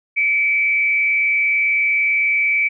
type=tone with frequency modulation; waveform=sine; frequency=2299 Hz; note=D7; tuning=37 cents flat; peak=-14 dBFS; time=0.16-2.69 s; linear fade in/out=20 ms; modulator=127 Hz; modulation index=0.47; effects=none